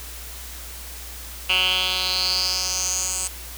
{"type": "tone with band-pass filter sweep", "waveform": "10% pulse", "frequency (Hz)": 185, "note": "F#3", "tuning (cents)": 0, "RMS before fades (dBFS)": -23, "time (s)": [1.49, 3.28], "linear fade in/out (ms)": 10, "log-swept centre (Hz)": [2800, 8000], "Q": 5.8, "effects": ["added 60 Hz sine -38 dBFS peak until 3.57 s", "white hiss -38 dBFS RMS until 3.57 s"]}